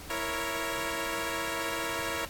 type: chord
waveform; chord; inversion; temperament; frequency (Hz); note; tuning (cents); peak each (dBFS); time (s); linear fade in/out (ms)
10% pulse; A# diminished; second; equal; 329.6 / 466.2 / 554.4; E4 / A#4 / C#5; 0 / 0 / 0; -27; 0.1-2.25; 2
effects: pink hiss -45 dBFS RMS until 2.29 s + AAC 64 kbps